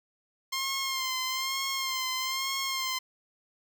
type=tone with vibrato; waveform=10% pulse; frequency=1057 Hz; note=C6; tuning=17 cents sharp; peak=-21 dBFS; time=0.52-2.99 s; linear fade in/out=10 ms; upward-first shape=sine; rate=1.1 Hz; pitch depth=41 cents each way; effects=none